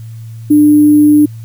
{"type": "tone with sample-and-hold", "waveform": "sine", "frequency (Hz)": 297.6, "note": "D4", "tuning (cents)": 23, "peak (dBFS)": -3, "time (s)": [0.5, 1.26], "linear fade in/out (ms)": 10, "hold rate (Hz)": 11025, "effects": ["added 113 Hz sine -25 dBFS peak until 1.44 s", "white hiss -48 dBFS RMS until 1.44 s"]}